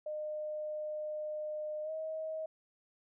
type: tone with pitch glide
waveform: sine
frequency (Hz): 609 to 633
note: D#5 to D#5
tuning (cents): -37 to +30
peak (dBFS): -36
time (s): 0.06-2.46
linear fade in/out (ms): 5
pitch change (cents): +67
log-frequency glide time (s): 1.83-1.91
effects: none